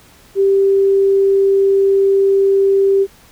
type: tone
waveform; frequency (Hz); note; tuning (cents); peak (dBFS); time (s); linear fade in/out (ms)
sine; 392; G4; 0; -9; 0.35-3.07; 50
effects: pink hiss -46 dBFS RMS until 3.31 s